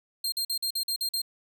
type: tone bursts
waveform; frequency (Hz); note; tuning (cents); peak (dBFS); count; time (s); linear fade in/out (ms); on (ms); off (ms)
sawtooth; 4194; C8; +3; -24; 8; 0.24-1.218; 5; 82; 46
effects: none